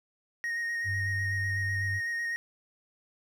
triangle tone with vibrato, 1864.7 Hz, A#6, in tune, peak -28 dBFS, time 0.44-2.36 s, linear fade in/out 0 ms, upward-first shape square, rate 8 Hz, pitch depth 12 cents each way
sine tone, 98 Hz, G2, in tune, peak -31 dBFS, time 0.84-2.01 s, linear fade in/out 50 ms
effects none

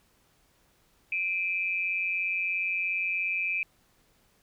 sine tone pair together, 2370 / 2553 Hz, D7 / D#7, +15 / +44 cents, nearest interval minor second, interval 129 cents, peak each -29 / -30 dBFS, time 1.12-3.63 s, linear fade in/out 2 ms, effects pink hiss -66 dBFS RMS until 4.42 s

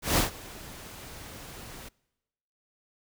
pink noise with ADSR envelope, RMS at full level -22 dBFS, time 0.02-1.89 s, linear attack 150 ms, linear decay 130 ms, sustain -22 dB, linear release 10 ms, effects noise-tail reverb RT60 1.0 s tail -25 dB re dry

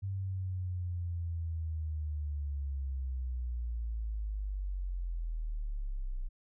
sine linear sweep, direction down, 98 to 30.07 Hz, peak -33 dBFS, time 0.02-6.29 s, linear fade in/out 20 ms, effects none

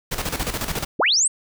pink noise with tremolo, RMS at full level -24 dBFS, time 0.11-0.85 s, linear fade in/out 10 ms, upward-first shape square, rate 14 Hz, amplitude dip 65%
sine linear sweep, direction up, 103.83 to 8700 Hz, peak -15 dBFS, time 0.99-1.28 s, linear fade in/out 10 ms
effects none

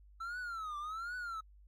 triangle tone with vibrato, 1323 Hz, E6, 6 cents sharp, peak -37 dBFS, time 0.2-1.41 s, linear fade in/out 10 ms, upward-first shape triangle, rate 1.3 Hz, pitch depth 220 cents each way, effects added 50 Hz sine -57 dBFS peak until 1.67 s + AAC 64 kbps

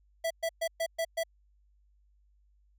square tone bursts, 659.3 Hz, E5, in tune, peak -29 dBFS, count 6, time 0.24-1.236 s, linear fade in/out 10 ms, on 66 ms, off 120 ms, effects added 50 Hz sine -63 dBFS peak until 2.78 s

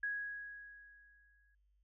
sine tone with exponential decay, 1660 Hz, G#6, 1 cent flat, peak -34 dBFS, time 0.03-1.55 s, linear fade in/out 5 ms, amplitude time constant 330 ms, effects added 50 Hz sine -70 dBFS peak until 1.83 s

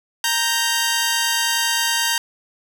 10% pulse tone pair together, 930.9 / 1568 Hz, A#5 / G6, -3 / 0 cents, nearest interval major sixth, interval 903 cents, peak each -12 dBFS, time 0.24-2.18 s, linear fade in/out 2 ms, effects none

